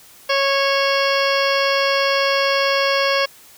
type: harmonic tone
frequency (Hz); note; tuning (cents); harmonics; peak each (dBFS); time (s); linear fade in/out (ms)
551; C#5; -11; 1 / 2 / 3 / 4 / 5 / 6 / 8 / 9 / 10; -19 / -22 / -24 / -25 / -26 / -27 / -28 / -29 / -29; 0.29-3.26; 10
effects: white hiss -46 dBFS RMS until 3.57 s